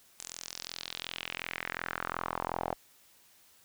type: tone with band-pass filter sweep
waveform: sawtooth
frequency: 42.76 Hz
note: F1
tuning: 36 cents flat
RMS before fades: -39 dBFS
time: 0.19-2.75 s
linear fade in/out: 10 ms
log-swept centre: 7600 to 720 Hz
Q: 2.7
effects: white hiss -62 dBFS RMS until 3.64 s